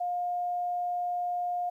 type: tone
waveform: sine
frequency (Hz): 710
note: F5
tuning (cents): +28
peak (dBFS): -28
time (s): 0-1.7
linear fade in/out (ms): 10
effects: 11-bit